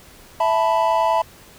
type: chord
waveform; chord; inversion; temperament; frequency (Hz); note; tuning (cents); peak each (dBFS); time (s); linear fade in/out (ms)
triangle; E suspended fourth; none; just; 659.3 / 879 / 988.9; E5 / A5 / B5; 0 / -2 / +2; -18; 0.4-1.22; 5
effects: pink hiss -46 dBFS RMS until 1.58 s